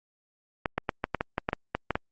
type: clicks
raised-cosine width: 0.5 ms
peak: -11 dBFS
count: 12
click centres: 0.658 / 0.78 / 0.892 / 1.041 / 1.147 / 1.209 / 1.381 / 1.489 / 1.531 / 1.75 / 1.907 / 1.955 s
effects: Opus 48 kbps